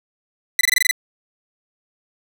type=tone bursts; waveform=sawtooth; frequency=1998 Hz; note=B6; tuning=20 cents sharp; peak=-9 dBFS; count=8; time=0.59-0.911 s; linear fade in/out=2 ms; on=20 ms; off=23 ms; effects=none